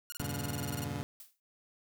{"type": "tone bursts", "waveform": "5% pulse", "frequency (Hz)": 1431, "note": "F6", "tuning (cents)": 42, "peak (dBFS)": -28, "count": 16, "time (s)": [0.1, 0.842], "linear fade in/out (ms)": 0, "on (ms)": 22, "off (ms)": 26}
{"type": "chord", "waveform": "25% pulse", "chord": "E diminished seventh", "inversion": "none", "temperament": "just", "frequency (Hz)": [82.41, 98.89, 118.67, 142.4], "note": ["E2", "G2", "Bb2", "Db3"], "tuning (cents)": [0, 16, 31, 47], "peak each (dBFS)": [-41, -38, -38, -35], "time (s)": [0.2, 1.03], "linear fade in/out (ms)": 0}
{"type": "noise with exponential decay", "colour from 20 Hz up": "blue", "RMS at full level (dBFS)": -47, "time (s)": [1.2, 1.4], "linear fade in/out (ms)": 1, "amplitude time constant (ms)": 42}
{"effects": []}